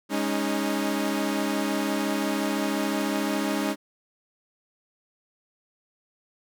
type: chord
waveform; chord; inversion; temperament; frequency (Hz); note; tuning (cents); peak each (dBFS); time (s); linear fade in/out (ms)
sawtooth; Ab suspended fourth; none; equal with one note detuned; 205.5 / 277.2 / 311.1; Ab3 / Db4 / Eb4; -18 / 0 / 0; -25; 0.09-3.76; 50
effects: none